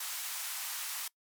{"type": "band-pass noise", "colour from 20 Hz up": "white", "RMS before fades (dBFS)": -39, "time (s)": [0, 1.08], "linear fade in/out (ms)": 5, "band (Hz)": [830, 16000], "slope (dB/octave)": 24, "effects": ["noise-tail reverb RT60 0.1 s tail -22 dB re dry"]}